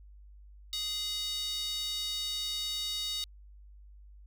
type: tone with high-pass filter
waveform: square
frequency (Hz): 415.3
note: G#4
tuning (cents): 0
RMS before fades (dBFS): -35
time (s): 0.73-3.24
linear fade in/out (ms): 0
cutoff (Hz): 3900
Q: 6.3
effects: added 50 Hz sine -50 dBFS peak until 4.26 s